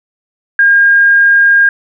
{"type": "tone", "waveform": "sine", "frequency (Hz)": 1616, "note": "G#6", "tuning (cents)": -48, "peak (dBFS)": -4, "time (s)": [0.59, 1.69], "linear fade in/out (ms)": 2, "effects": []}